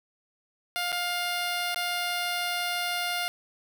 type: tone with dropouts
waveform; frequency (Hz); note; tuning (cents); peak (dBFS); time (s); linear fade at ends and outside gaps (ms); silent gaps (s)
10% pulse; 706; F5; +19; -19; 0.76-3.28; 0; 0.92-0.926 / 1.745-1.76
effects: none